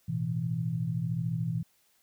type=chord; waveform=sine; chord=A suspended second; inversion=none; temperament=equal; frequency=110 / 123.47 / 164.81 Hz; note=A2 / B2 / E3; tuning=0 / 0 / 0 cents; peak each=-37 / -32 / -31 dBFS; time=0.08-1.63 s; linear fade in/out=10 ms; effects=white hiss -68 dBFS RMS until 2.02 s